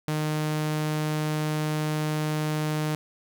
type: tone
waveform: sawtooth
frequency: 153.3 Hz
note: D#3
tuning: 25 cents flat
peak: -21 dBFS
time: 0.08-2.95 s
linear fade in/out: 0 ms
effects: none